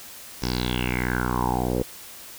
10% pulse tone with low-pass filter sweep, 61.74 Hz, B1, in tune, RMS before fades -25 dBFS, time 0.42-1.83 s, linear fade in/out 5 ms, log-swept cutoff 5600 to 490 Hz, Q 6.1, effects white hiss -42 dBFS RMS until 2.38 s

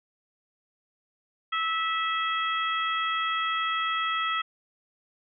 harmonic tone, 653 Hz, E5, 17 cents flat, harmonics 2 / 3 / 4 / 5, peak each -27 / -32 / -36 / -33 dBFS, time 1.52-4.42 s, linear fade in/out 10 ms, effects none

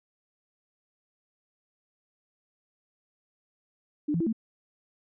sine tone with pitch steps, 297.8 / 167.9 / 331.7 / 223.5 Hz, D4 / E3 / E4 / A3, +24 / +32 / +11 / +27 cents, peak -24 dBFS, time 4.08-4.328 s, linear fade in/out 10 ms, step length 62 ms, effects none

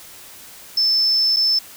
sine tone with dropouts, 5274 Hz, E8, in tune, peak -14 dBFS, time 0.77-1.59 s, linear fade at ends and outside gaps 5 ms, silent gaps 1.363-1.367 s, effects white hiss -41 dBFS RMS until 1.76 s

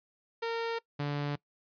sawtooth tone pair in turn, 460 / 144.89 Hz, A#4 / D3, -23 / -23 cents, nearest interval octave + minor sixth, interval 2000 cents, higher first, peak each -27 dBFS, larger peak neither, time 0.42-0.79 / 0.99-1.36 s, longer neither, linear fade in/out 10 ms, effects noise-tail reverb RT60 0.1 s tail -22 dB re dry + resampled to 11025 Hz

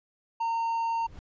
triangle tone, 917 Hz, A#5, 29 cents flat, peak -24 dBFS, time 0.4-1.07 s, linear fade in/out 10 ms
brown noise with exponential growth, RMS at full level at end -39 dBFS, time 0.84-1.19 s, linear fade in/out 0 ms, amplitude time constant 75 ms
effects resampled to 16000 Hz

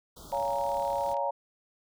pink band-stop noise, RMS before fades -48 dBFS, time 0.16-1.14 s, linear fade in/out 10 ms, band 1400 to 3200 Hz, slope 96 dB/octave
sine chord, Bb minor seventh, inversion first, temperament equal with one note detuned, 562.8 / 698.5 / 830.6 / 932.3 Hz, Db5 / F5 / Ab5 / Bb5, +26 / 0 / 0 / 0 cents, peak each -31 / -35 / -35 / -31 dBFS, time 0.32-1.31 s, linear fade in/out 10 ms
click train, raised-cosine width 0.2 ms, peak -33 dBFS, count 33, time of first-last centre 0.32-1.169 s, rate 37.7 Hz
effects none

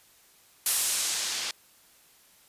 blue noise with low-pass filter sweep, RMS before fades -29 dBFS, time 0.66-1.51 s, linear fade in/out 2 ms, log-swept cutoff 12000 to 4400 Hz, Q 1, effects white hiss -59 dBFS RMS until 2.48 s + resampled to 32000 Hz

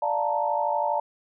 sine chord, Bb major seventh, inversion first, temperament equal, 587.3 / 698.5 / 880 / 932.3 Hz, D5 / F5 / A5 / Bb5, 0 / 0 / 0 / 0 cents, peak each -28 / -30 / -26 / -29 dBFS, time 0.02-1 s, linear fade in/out 5 ms, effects none

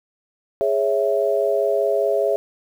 sine chord, C# minor, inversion second, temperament equal, 415.3 / 554.4 / 659.3 Hz, G#4 / C#5 / E5, 0 / 0 / 0 cents, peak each -21 dBFS, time 0.61-2.36 s, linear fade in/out 0 ms, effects 8-bit

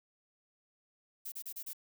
violet noise bursts, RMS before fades -42 dBFS, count 5, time 1.25-1.733 s, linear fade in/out 10 ms, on 71 ms, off 32 ms, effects none

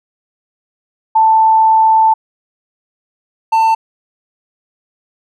sine / triangle tone pair in turn, 884 / 893.2 Hz, A5 / A5, +8 / +26 cents, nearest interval unison, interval 18 cents, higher second, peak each -6 dBFS, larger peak neither, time 1.15-2.14 / 3.52-3.75 s, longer first, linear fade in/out 10 ms, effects none

